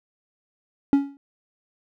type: tone with exponential decay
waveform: triangle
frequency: 279.5 Hz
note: C#4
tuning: 14 cents sharp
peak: -9 dBFS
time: 0.93-1.17 s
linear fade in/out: 1 ms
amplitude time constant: 52 ms
effects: none